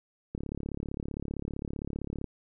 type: click train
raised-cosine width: 3 ms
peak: -22 dBFS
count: 68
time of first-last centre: 0.35-2.243 s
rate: 35.4 Hz
effects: none